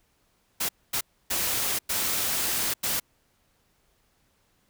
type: noise bursts at uneven times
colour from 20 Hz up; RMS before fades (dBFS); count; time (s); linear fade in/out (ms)
white; -27; 5; 0.6-0.69 / 0.93-1.01 / 1.3-1.79 / 1.89-2.74 / 2.83-3; 10
effects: pink hiss -68 dBFS RMS until 4.69 s